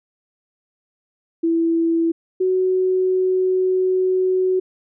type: tone pair in turn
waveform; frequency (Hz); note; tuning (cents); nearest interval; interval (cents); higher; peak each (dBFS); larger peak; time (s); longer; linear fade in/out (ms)
sine; 331.3 / 371.9; E4 / F#4; +9 / +9; major second; 200; second; -15 / -15; neither; 1.43-2.12 / 2.4-4.6; second; 10
effects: none